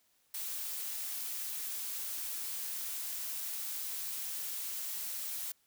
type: noise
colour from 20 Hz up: blue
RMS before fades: -39 dBFS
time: 0.34-5.52 s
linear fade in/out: 5 ms
effects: white hiss -72 dBFS RMS until 5.66 s